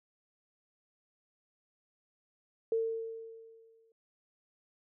sine tone with exponential decay, 451.7 Hz, A4, 45 cents sharp, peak -26 dBFS, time 2.72-3.92 s, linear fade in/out 2 ms, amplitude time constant 260 ms, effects none

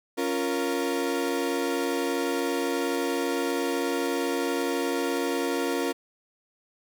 35% pulse chord, Bb minor, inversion first, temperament equal, 277.2 / 349.2 / 466.2 Hz, Db4 / F4 / Bb4, 0 / 0 / 0 cents, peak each -28 dBFS, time 0.17-5.93 s, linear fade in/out 20 ms, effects none

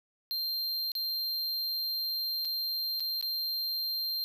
square tone with dropouts, 4173 Hz, C8, 5 cents flat, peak -31 dBFS, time 0.31-4.24 s, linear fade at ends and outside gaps 0 ms, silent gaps 0.918-0.952 / 2.449-2.453 / 2.997-3.004 / 3.212-3.226 s, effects none

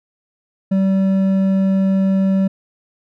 triangle tone with hard clipping, 192.4 Hz, G3, 32 cents flat, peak -14 dBFS, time 0.71-2.48 s, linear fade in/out 10 ms, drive 9 dB, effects none

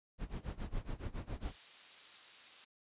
brown noise with tremolo, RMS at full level -39 dBFS, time 0.18-1.56 s, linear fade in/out 50 ms, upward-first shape sine, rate 7.2 Hz, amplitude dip 90%
blue noise, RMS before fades -48 dBFS, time 1.41-2.65 s, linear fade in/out 10 ms
effects resampled to 8000 Hz

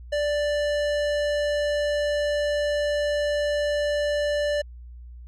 sine tone with tanh clipping, 587.3 Hz, D5, in tune, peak -24 dBFS, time 0.12-4.62 s, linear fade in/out 10 ms, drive 18 dB, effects added 60 Hz sine -39 dBFS peak until 5.27 s

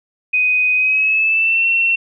sine tone with pitch glide, 2500 to 2711 Hz, D#7 to E7, +8 to +48 cents, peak -12 dBFS, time 0.33-1.96 s, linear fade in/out 10 ms, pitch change +140 cents, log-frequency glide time 0.75-1.65 s, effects none

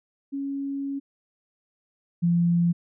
sine tone pair in turn, 277.2 / 171.78 Hz, C#4 / F3, 0 / -28 cents, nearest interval minor sixth, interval 828 cents, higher first, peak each -27 / -18 dBFS, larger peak second, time 0.32-1 / 2.22-2.73 s, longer first, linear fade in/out 20 ms, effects none

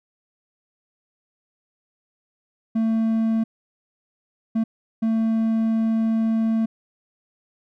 triangle tone bursts at uneven times, 223.8 Hz, A3, 30 cents sharp, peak -16 dBFS, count 3, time 2.75-3.44 / 4.55-4.64 / 5.02-6.66 s, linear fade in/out 10 ms, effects none

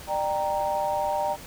sine chord, G minor, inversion second, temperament equal with one note detuned, 598.6 / 784 / 932.3 Hz, D5 / G5 / Bb5, +33 / 0 / 0 cents, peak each -28 dBFS, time 0.07-1.37 s, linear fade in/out 50 ms, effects pink hiss -43 dBFS RMS until 1.46 s

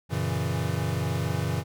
square chord, F# dominant seventh, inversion none, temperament equal with one note detuned, 92.5 / 117.15 / 138.59 / 164.81 Hz, F#2 / A#2 / C#3 / E3, 0 / +9 / 0 / 0 cents, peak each -32 dBFS, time 0.09-1.64 s, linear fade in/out 50 ms, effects none

